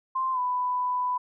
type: tone with pitch glide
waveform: sine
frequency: 1046 to 995.3 Hz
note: C6 to B5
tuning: -1 to +13 cents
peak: -24 dBFS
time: 0.15-1.18 s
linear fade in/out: 10 ms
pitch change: -86 cents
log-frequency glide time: 0.32-0.39 s
effects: none